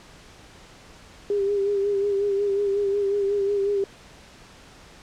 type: tone with vibrato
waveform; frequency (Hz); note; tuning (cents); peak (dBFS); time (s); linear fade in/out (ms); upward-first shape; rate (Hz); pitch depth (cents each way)
sine; 401.4; G4; +41; -20; 1.3-3.84; 2; sine; 5.5; 40
effects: pink hiss -48 dBFS RMS until 5.02 s + low-pass 7000 Hz 12 dB/octave